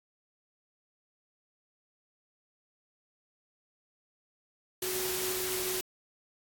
sine tone in noise, 370 Hz, F#4, in tune, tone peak -35 dBFS, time 4.82-5.81 s, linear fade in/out 5 ms, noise white, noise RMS -34 dBFS, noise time 4.82-5.81 s, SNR -4 dB, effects AAC 64 kbps

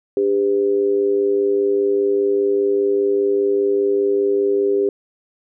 sine tone with amplitude modulation, 400 Hz, G4, 35 cents sharp, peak -11 dBFS, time 0.17-4.89 s, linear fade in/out 2 ms, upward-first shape sine, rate 105 Hz, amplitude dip 70%, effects none

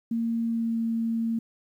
sine tone with pitch glide, 230 to 228 Hz, A#3 to A#3, -23 to -38 cents, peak -24 dBFS, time 0.11-1.39 s, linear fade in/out 5 ms, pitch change -15 cents, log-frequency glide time 0.45-0.82 s, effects 10-bit

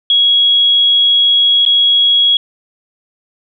sine tone with dropouts, 3322 Hz, G#7, in tune, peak -7 dBFS, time 0.1-2.37 s, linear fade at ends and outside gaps 2 ms, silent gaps 1.652-1.662 s, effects none

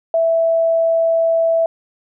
sine tone, 659.3 Hz, E5, in tune, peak -12 dBFS, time 0.14-1.66 s, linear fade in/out 2 ms, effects none

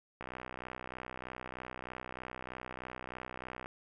click train, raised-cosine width 0.5 ms, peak -27 dBFS, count 219, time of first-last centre 0.21-3.659 s, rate 63.2 Hz, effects none

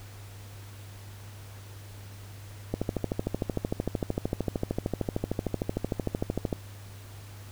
click train, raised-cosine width 2 ms, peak -14 dBFS, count 51, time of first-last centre 2.74-6.528 s, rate 13.2 Hz, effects added 100 Hz sine -43 dBFS peak until 7.51 s + pink hiss -51 dBFS RMS until 7.51 s

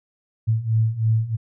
sine beating tone pair, 109.7 / 112.8 Hz, A2 / A2, -5 / +44 cents, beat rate 3.1 Hz, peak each -22 / -19 dBFS, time 0.47-1.37 s, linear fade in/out 20 ms, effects none

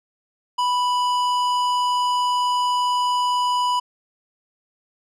triangle tone with tanh clipping, 987.8 Hz, B5, in tune, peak -20 dBFS, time 0.58-3.8 s, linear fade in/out 10 ms, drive 18 dB, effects none

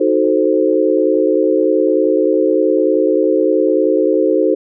sine chord, D# diminished seventh, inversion none, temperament equal, 311.1 / 370 / 440 / 523.3 Hz, D#4 / F#4 / A4 / C5, 0 / 0 / 0 / 0 cents, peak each -16 dBFS, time 0-4.55 s, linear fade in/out 10 ms, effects none

